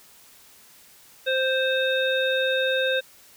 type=harmonic tone with a mistuned harmonic; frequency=523.3 Hz; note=C5; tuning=in tune; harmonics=1 / 3 / 5 / 7; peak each=-23 / -26 / -32 / -28 dBFS; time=1.26-3.01 s; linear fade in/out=20 ms; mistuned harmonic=7; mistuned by=+15 cents; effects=white hiss -52 dBFS RMS until 3.36 s